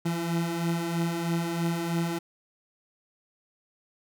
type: beating tone pair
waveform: 30% pulse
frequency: 166.3 / 169.4 Hz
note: E3 / E3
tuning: +16 / +48 cents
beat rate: 3.1 Hz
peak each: -30 / -25 dBFS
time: 0.05-2.19 s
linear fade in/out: 10 ms
effects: none